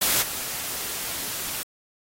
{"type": "noise with level steps", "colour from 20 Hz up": "white", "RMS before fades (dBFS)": [-21, -31], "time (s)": [0.01, 1.63], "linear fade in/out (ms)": 10, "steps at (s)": 0.21, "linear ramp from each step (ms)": 20, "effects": ["AAC 48 kbps"]}